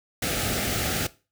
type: band-stop noise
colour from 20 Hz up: pink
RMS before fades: -26 dBFS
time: 0.22-1.07 s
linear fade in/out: 5 ms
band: 840 to 1200 Hz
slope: 96 dB/octave
effects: noise-tail reverb RT60 0.3 s tail -18 dB re dry + high-pass 60 Hz 12 dB/octave